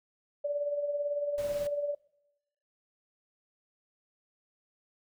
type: tone with tremolo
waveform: sine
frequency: 580 Hz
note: D5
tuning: 22 cents flat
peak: -27 dBFS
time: 0.44-1.95 s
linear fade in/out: 10 ms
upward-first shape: sine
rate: 18 Hz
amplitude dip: 50%
type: noise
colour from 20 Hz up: pink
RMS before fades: -46 dBFS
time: 1.38-1.67 s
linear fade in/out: 0 ms
effects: noise-tail reverb RT60 0.9 s tail -22 dB re dry